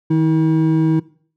triangle tone pair together, 157.8 / 320.4 Hz, D#3 / E4, +25 / -49 cents, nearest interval octave, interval 1226 cents, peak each -13 dBFS, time 0.1-1 s, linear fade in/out 10 ms, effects noise-tail reverb RT60 0.5 s tail -20 dB re dry

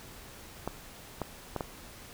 clicks, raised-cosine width 1 ms, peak -18 dBFS, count 4, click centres 0.676 / 1.217 / 1.563 / 1.608 s, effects pink hiss -49 dBFS RMS until 2.13 s

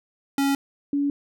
square / sine tone pair in turn, 277.2 / 284.3 Hz, C#4 / C#4, 0 / +44 cents, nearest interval unison, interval 44 cents, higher second, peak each -20 dBFS, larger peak neither, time 0.38-0.55 / 0.93-1.1 s, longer neither, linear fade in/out 2 ms, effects none

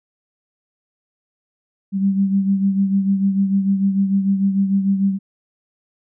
sine beating tone pair, 194.9 / 201.6 Hz, G3 / G3, -10 / +49 cents, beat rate 6.7 Hz, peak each -15 / -23 dBFS, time 1.92-5.19 s, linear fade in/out 50 ms, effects none

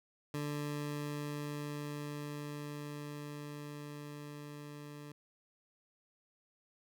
20% pulse tone with level ramp, 146.83 Hz, D3, in tune, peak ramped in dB -31 to -42 dBFS, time 0.34-5.12 s, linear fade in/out 2 ms, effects none

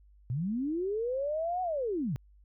sine linear two-way sweep, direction up then down, 113 to 747 to 113 Hz, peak -29 dBFS, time 0.3-2.16 s, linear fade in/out 0 ms, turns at 1.62 s, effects added 50 Hz sine -56 dBFS peak until 2.44 s

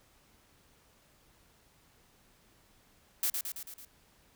blue noise with echo, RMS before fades -30 dBFS, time 3.23-3.3 s, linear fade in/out 2 ms, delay 110 ms, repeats 5, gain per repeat -4 dB, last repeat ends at 3.85 s, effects pink hiss -65 dBFS RMS until 4.35 s

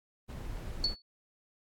brown noise, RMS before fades -39 dBFS, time 0.28-0.95 s, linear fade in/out 20 ms
sine tone with exponential decay, 4435 Hz, C#8, in tune, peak -23 dBFS, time 0.84-1.02 s, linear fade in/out 2 ms, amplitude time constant 38 ms
effects AAC 64 kbps

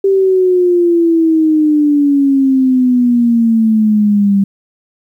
sine exponential sweep, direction down, 393.3 to 196 Hz, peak -7 dBFS, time 0.04-4.44 s, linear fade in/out 5 ms, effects 8-bit

